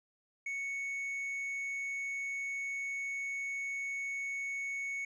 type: tone with tanh clipping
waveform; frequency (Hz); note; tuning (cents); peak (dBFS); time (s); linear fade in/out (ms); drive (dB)
sine; 2217; C#7; 0; -36; 0.46-5.05; 5; 4
effects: none